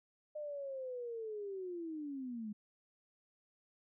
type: linear sweep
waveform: sine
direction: down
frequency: 608 to 204.6 Hz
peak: -40 dBFS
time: 0.35-2.53 s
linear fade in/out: 10 ms
effects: none